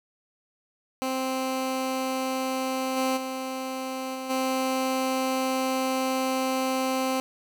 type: tone with level steps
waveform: 15% pulse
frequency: 261.6 Hz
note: C4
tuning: in tune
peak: -20 / -17 / -24 / -26 / -18 dBFS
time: 1.02-7.2 s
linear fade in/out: 0 ms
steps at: 2.96 / 3.16 / 4.14 / 4.29 s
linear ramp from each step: 20 ms
effects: none